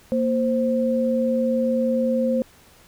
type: tone pair together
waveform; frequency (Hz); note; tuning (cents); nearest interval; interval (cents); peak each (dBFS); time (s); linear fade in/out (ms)
sine; 233.1 / 523.3; A#3 / C5; 0 / 0; octave + major second; 1400; -21; 0.12-2.42; 0
effects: pink hiss -52 dBFS RMS until 2.87 s